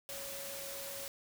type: tone in noise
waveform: sine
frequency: 554.4 Hz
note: C#5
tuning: in tune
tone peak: -47 dBFS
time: 0.09-1.08 s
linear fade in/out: 0 ms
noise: white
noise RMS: -44 dBFS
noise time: 0.09-1.08 s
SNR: -6 dB
effects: none